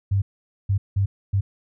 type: tone bursts at uneven times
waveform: sine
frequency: 98.5 Hz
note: G2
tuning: 9 cents sharp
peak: -17 dBFS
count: 4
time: 0.11-0.22 / 0.69-0.78 / 0.96-1.06 / 1.33-1.41 s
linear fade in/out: 10 ms
effects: none